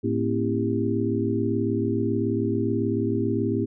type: tone cluster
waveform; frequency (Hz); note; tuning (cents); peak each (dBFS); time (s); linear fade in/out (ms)
sine; 109 / 231.7 / 270.1 / 330 / 397; A2 / A#3 / C#4 / E4 / G4; -16 / -10 / -45 / +2 / +22; -28; 0.03-3.66; 20
effects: none